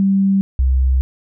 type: tone pair in turn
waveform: sine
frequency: 195 / 65.07 Hz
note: G3 / C2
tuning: -9 / -9 cents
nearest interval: octave + perfect fifth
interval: 1900 cents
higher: first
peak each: -11 dBFS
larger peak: neither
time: 0-0.41 / 0.59-1.01 s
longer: second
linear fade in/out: 0 ms
effects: none